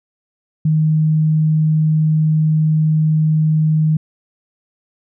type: tone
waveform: sine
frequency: 155.9 Hz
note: D#3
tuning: 4 cents sharp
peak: -11 dBFS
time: 0.65-3.97 s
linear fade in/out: 5 ms
effects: none